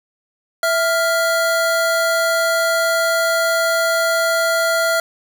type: tone pair together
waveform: square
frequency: 660 / 1398.5 Hz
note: E5 / F6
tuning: +2 / +2 cents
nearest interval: octave + minor second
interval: 1300 cents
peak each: -18 / -19 dBFS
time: 0.63-5 s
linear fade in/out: 2 ms
effects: none